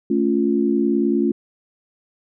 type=chord; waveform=sine; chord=A augmented; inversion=none; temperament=equal with one note detuned; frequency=220 / 278.8 / 349.2 Hz; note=A3 / C#4 / E#4; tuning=0 / +10 / 0 cents; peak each=-20 dBFS; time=0.1-1.32 s; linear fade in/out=5 ms; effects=none